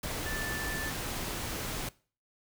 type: tone in noise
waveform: sine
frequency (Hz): 1760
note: A6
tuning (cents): 0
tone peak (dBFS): -36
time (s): 0.26-0.9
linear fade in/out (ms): 5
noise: pink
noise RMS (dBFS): -36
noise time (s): 0.03-1.89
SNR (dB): -3
effects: noise-tail reverb RT60 0.4 s tail -21 dB re dry